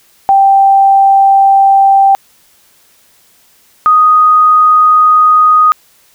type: tone pair in turn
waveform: sine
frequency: 784 / 1244.5 Hz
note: G5 / D#6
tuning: 0 / 0 cents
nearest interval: minor sixth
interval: 800 cents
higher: second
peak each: -3 dBFS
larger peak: neither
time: 0.29-2.15 / 3.86-5.72 s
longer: neither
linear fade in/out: 0 ms
effects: white hiss -48 dBFS RMS until 6.14 s